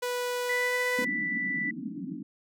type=tone with pitch glide; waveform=sawtooth; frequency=491.9 to 497.9 Hz; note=B4 to B4; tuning=-7 to +14 cents; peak=-25 dBFS; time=0.02-1.05 s; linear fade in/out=10 ms; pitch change=+21 cents; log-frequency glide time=0.5-0.77 s
type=tone; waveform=sine; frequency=1975.5 Hz; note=B6; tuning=in tune; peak=-28 dBFS; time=0.49-1.71 s; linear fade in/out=5 ms
type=band-pass noise; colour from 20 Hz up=white; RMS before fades=-37 dBFS; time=0.98-2.23 s; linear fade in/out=10 ms; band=160 to 310 Hz; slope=96 dB/octave
effects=none